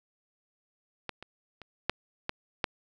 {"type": "clicks", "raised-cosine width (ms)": 0.3, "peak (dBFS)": [-18, -27, -29, -9, -14, -10], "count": 6, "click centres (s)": [1.093, 1.226, 1.617, 1.896, 2.294, 2.642], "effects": []}